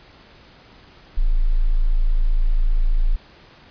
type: tone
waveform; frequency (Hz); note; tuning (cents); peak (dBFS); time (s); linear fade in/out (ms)
sine; 27.57; A0; +4; -13; 1.17-3.16; 10
effects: pink hiss -48 dBFS RMS until 3.7 s + resampled to 11025 Hz